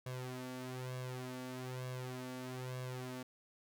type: tone with flanger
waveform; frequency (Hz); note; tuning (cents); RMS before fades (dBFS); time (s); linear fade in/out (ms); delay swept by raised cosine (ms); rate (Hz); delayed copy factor
sawtooth; 127.4; C3; -46; -44; 0.06-3.23; 5; 1.8 to 3.5; 1.1; +0.75
effects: none